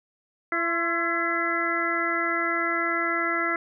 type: harmonic tone with a mistuned harmonic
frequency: 336.7 Hz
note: E4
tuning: 37 cents sharp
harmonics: 1 / 2 / 3 / 4 / 5 / 6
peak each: -31 / -33 / -38 / -27 / -31 / -28 dBFS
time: 0.52-3.56 s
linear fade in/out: 2 ms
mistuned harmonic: 3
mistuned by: +69 cents
effects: none